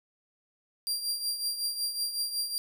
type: tone with tremolo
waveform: sawtooth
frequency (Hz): 4754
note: D8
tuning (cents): +20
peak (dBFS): -24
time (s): 0.87-2.58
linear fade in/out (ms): 0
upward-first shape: triangle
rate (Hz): 5.4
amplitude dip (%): 70
effects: 11-bit